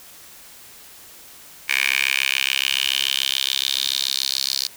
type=tone with high-pass filter sweep; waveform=10% pulse; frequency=67 Hz; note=C2; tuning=42 cents sharp; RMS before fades=-22 dBFS; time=1.68-4.68 s; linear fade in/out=20 ms; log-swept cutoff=2200 to 4500 Hz; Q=4.5; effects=white hiss -44 dBFS RMS until 4.76 s